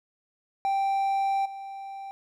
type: tone with level steps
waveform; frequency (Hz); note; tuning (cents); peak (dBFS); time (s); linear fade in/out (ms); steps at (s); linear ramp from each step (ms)
triangle; 784; G5; 0; -21 / -34; 0.65-2.11; 0; 1.45; 10
effects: none